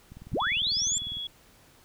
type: click train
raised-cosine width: 5 ms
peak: -32 dBFS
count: 22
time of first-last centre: 0.12-1.17 s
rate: 20 Hz
type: linear sweep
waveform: sine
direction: up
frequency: 55 to 7459 Hz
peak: -25 dBFS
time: 0.33-0.98 s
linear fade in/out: 0 ms
type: tone with pitch glide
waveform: sine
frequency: 3406 to 3355 Hz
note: G#7 to G#7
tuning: +43 to +17 cents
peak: -32 dBFS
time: 0.4-1.27 s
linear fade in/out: 2 ms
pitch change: -26 cents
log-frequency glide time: 0.87-1.15 s
effects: pink hiss -58 dBFS RMS until 1.84 s